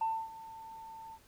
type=tone with ADSR envelope; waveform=sine; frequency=894 Hz; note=A5; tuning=27 cents sharp; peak=-27 dBFS; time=0.01-1.19 s; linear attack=5 ms; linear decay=270 ms; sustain=-18 dB; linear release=54 ms; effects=tanh soft clip ceiling -25 dBFS + pink hiss -63 dBFS RMS until 1.27 s